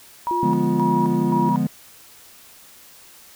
sine tone with tremolo, 959 Hz, A#5, 49 cents sharp, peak -20 dBFS, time 0.27-1.56 s, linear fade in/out 0 ms, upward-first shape square, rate 1.9 Hz, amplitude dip 65%
sine tone with pitch glide, 349.4 to 346 Hz, F4 to F4, +1 to -16 cents, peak -24 dBFS, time 0.31-1.49 s, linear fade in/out 0 ms, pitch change -17 cents, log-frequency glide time 1.07-1.36 s
triangle chord, D diminished seventh, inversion none, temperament equal, 146.83 / 174.61 / 207.7 / 246.9 Hz, D3 / F3 / Ab3 / Cb4, 0 / 0 / 0 / 0 cents, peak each -24 / -22 / -21 / -21 dBFS, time 0.43-1.67 s, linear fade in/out 2 ms
effects white hiss -47 dBFS RMS until 3.35 s

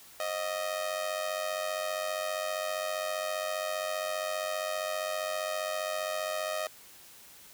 sawtooth tone with amplitude modulation, 624 Hz, D#5, 5 cents sharp, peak -24 dBFS, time 0.2-6.67 s, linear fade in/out 2 ms, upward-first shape sine, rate 95.1 Hz, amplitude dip 75%, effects white hiss -53 dBFS RMS until 7.53 s

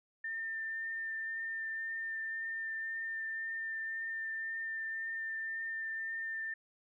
sine tone with vibrato, 1799 Hz, A6, 38 cents sharp, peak -36 dBFS, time 0.24-6.54 s, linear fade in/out 5 ms, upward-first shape triangle, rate 1.9 Hz, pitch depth 11 cents each way, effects none

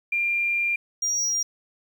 sine / triangle tone pair in turn, 2390 / 5701 Hz, D7 / F8, +30 / +35 cents, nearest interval octave + minor third, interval 1505 cents, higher second, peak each -21 dBFS, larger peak neither, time 0.12-0.76 / 1.02-1.43 s, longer first, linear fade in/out 5 ms, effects 9-bit

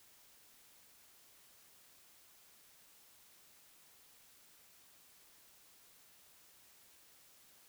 silence, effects white hiss -64 dBFS RMS until 7.68 s

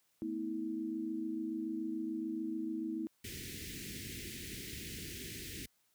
sine chord, A suspended second, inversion none, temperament equal with one note detuned, 220 / 246.9 / 321.5 Hz, A3 / B3 / E4, 0 / 0 / -43 cents, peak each -43 / -43 / -37 dBFS, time 0.22-3.07 s, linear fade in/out 0 ms
pink band-stop noise, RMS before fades -44 dBFS, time 3.24-5.66 s, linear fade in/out 5 ms, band 420 to 1800 Hz, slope 48 dB/octave
effects white hiss -75 dBFS RMS until 5.94 s + high-pass 60 Hz 12 dB/octave

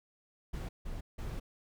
brown noise bursts at uneven times, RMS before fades -39 dBFS, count 3, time 0.53-0.69 / 0.85-1.01 / 1.18-1.4 s, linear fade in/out 10 ms, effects none

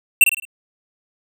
square tone with echo, 2705 Hz, E7, 44 cents sharp, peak -6 dBFS, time 0.21-0.24 s, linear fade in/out 2 ms, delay 53 ms, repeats 4, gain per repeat -7 dB, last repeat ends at 0.452 s, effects none

